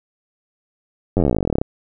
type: slowing click train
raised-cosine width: 2 ms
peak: -4 dBFS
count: 25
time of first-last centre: 1.17-1.615 s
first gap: 10 ms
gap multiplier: 1.05
effects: none